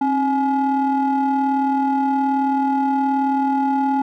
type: ring-modulated tone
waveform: triangle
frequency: 287.7 Hz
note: D4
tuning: 36 cents flat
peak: -11 dBFS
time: 0.01-4.02 s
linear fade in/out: 5 ms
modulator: 556 Hz
effects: none